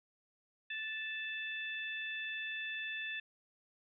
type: harmonic tone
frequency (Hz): 878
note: A5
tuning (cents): -4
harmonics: 2 / 3 / 4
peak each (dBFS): -41 / -42 / -46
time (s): 0.7-3.2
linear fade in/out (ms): 5
effects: none